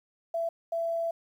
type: tone pair in turn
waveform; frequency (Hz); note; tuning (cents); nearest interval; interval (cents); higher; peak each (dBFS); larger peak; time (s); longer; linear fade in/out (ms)
sine; 668 / 668; E5 / E5; +23 / +23; unison; 0; neither; -27; neither; 0.34-0.49 / 0.72-1.11; second; 5
effects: 10-bit